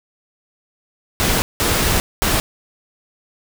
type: noise bursts at uneven times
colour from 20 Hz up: pink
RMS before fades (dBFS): -17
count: 3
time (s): 1.2-1.42 / 1.6-2 / 2.22-2.4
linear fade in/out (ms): 0
effects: none